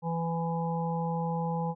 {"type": "harmonic tone", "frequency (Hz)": 166.6, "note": "E3", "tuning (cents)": 19, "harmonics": [1, 3, 5, 6], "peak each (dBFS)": [-30, -36, -34, -41], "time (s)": [0.02, 1.75], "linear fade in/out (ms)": 50, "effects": []}